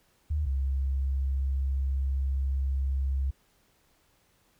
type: tone pair in turn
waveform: sine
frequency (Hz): 75.2 / 67.34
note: D2 / C#2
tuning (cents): +42 / -50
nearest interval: major second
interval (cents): 192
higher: first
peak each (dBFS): -25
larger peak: neither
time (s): 0.3-0.46 / 0.46-3.31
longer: second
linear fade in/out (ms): 10
effects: pink hiss -67 dBFS RMS until 4.59 s